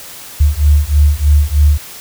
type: beating tone pair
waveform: sine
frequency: 72 / 75.2 Hz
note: D2 / D2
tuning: -34 / +42 cents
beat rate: 3.2 Hz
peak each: -10 dBFS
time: 0.4-1.78 s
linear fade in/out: 10 ms
effects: white hiss -32 dBFS RMS until 2 s